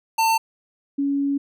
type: tone pair in turn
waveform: square / sine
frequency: 897 / 280.3 Hz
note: A5 / C#4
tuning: +33 / +19 cents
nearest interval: octave + minor sixth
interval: 2014 cents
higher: first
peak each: -17 / -19 dBFS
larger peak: first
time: 0.18-0.38 / 0.98-1.38 s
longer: second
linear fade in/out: 10 ms
effects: none